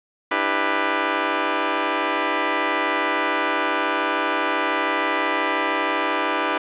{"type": "chord", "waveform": "10% pulse", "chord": "E minor seventh", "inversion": "third", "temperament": "just", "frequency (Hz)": [296.7, 329.6, 395.6, 494.4], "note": ["D4", "E4", "G4", "B4"], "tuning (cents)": [18, 0, 16, 2], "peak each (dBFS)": -18, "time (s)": [0.31, 6.58], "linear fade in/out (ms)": 5, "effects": ["resampled to 8000 Hz", "8-bit"]}